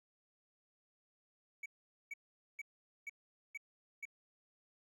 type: tone bursts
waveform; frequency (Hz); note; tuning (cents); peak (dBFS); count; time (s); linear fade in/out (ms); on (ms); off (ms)
triangle; 2267; C#7; +38; -40; 6; 1.63-4.054; 5; 29; 450
effects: none